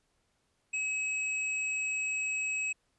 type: tone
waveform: square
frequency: 2561 Hz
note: D#7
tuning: 49 cents sharp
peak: -31 dBFS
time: 0.73-2.73 s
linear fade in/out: 10 ms
effects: pink hiss -75 dBFS RMS until 2.98 s + resampled to 24000 Hz